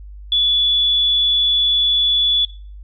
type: tone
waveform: sine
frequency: 3434 Hz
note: A7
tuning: 43 cents flat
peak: -13 dBFS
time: 0.32-2.45 s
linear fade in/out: 2 ms
effects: noise-tail reverb RT60 0.4 s tail -17 dB re dry + added 50 Hz sine -33 dBFS peak until 2.83 s